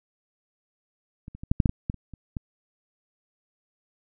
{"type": "clicks", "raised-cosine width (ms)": 5, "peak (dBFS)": [-27, -28, -24, -7, -6, -6, -15, -14, -29, -28, -18], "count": 11, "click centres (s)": [1.281, 1.35, 1.435, 1.515, 1.602, 1.658, 1.694, 1.899, 1.943, 2.137, 2.368], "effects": []}